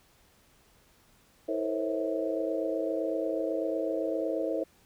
sine tone cluster, 323.3 / 452.3 / 514 / 542 / 649 Hz, E4 / A4 / C5 / C#5 / E5, -34 / +48 / -31 / -39 / -27 cents, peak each -33 / -35 / -37 / -33 / -35 dBFS, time 1.48-4.64 s, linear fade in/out 10 ms, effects pink hiss -63 dBFS RMS until 4.85 s

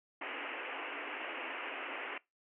white band-pass noise, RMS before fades -42 dBFS, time 0.21-2.18 s, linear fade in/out 5 ms, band 260 to 2900 Hz, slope 96 dB/octave, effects noise-tail reverb RT60 0.2 s tail -22 dB re dry

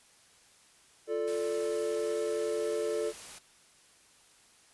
triangle chord, D minor, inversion first, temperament equal, 349.2 / 440 / 587.3 Hz, F4 / A4 / D5, 0 / 0 / 0 cents, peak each -35 / -29 / -34 dBFS, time 1.07-3.13 s, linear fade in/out 50 ms
white noise, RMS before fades -46 dBFS, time 1.27-3.39 s, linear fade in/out 10 ms
effects white hiss -61 dBFS RMS until 4.73 s + resampled to 24000 Hz

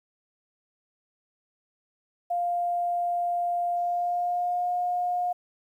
sine tone with pitch glide, 700 to 713.9 Hz, F5 to F5, +4 to +38 cents, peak -24 dBFS, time 2.3-5.33 s, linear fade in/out 10 ms, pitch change +34 cents, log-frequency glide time 3.76-4.7 s, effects 10-bit

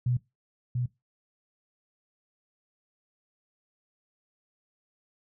sine tone with echo, 123.47 Hz, B2, in tune, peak -23 dBFS, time 0.06-0.17 s, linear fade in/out 5 ms, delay 690 ms, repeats 1, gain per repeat -3 dB, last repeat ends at 0.86 s, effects noise-tail reverb RT60 0.2 s tail -19 dB re dry

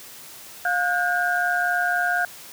sine tone cluster, 708 / 1453 / 1597 Hz, F5 / F#6 / G6, +23 / -32 / +32 cents, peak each -24 dBFS, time 0.65-2.25 s, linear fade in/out 2 ms, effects white hiss -42 dBFS RMS until 2.52 s + high-pass 60 Hz 12 dB/octave

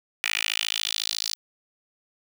10% pulse tone with high-pass filter sweep, 54 Hz, A1, 32 cents flat, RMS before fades -28 dBFS, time 0.24-1.35 s, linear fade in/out 0 ms, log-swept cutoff 2300 to 4700 Hz, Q 3.1, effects none

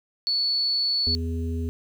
sine tone, 4434 Hz, C#8, in tune, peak -21 dBFS, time 0.27-1.15 s, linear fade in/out 0 ms
harmonic tone, 82.41 Hz, E2, in tune, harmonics 1 / 3 / 5, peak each -26 / -32 / -37 dBFS, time 1.07-1.69 s, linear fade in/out 0 ms
effects 9-bit

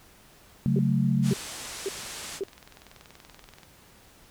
sine chord, F# minor, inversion second, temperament equal, 138.59 / 185 / 220 Hz, C#3 / F#3 / A3, 0 / 0 / 0 cents, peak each -24 / -26 / -26 dBFS, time 0.66-1.33 s, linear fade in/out 0 ms
sine tone bursts, 391.3 Hz, G4, 3 cents flat, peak -26 dBFS, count 4, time 0.76-2.436 s, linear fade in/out 2 ms, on 29 ms, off 520 ms
white low-pass noise, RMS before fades -39 dBFS, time 1.22-2.41 s, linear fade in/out 50 ms, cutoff 9200 Hz, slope 24 dB/octave
click train, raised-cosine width 0.2 ms, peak -30 dBFS, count 37, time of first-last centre 1.91-3.632 s, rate 20.9 Hz
effects pink hiss -55 dBFS RMS until 4.3 s

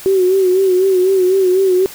sine tone with vibrato, 375.3 Hz, F#4, 25 cents sharp, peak -9 dBFS, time 0.06-1.86 s, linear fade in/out 0 ms, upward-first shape sine, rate 4 Hz, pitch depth 62 cents each way, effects white hiss -34 dBFS RMS until 1.94 s

